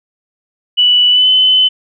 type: tone with pitch glide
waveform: sine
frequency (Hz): 2960 to 3031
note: F#7 to F#7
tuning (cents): 0 to +41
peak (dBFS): -6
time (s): 0.77-1.69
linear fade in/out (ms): 20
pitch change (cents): +41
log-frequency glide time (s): 1.1-1.28
effects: none